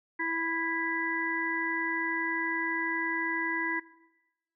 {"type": "harmonic tone", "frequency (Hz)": 329.6, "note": "E4", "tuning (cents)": 0, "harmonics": [1, 3, 5, 6], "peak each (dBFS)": [-36, -36, -35, -32], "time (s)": [0.19, 3.8], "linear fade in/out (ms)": 10, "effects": ["noise-tail reverb RT60 1.0 s tail -18 dB re dry"]}